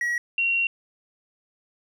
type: tone pair in turn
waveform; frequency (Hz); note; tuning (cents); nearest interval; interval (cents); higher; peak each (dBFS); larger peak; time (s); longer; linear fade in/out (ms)
triangle / sine; 1914 / 2745; A#6 / F7; +45 / -31; tritone; 624; second; -21 / -20; second; 0.01-0.18 / 0.38-0.67; second; 2
effects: none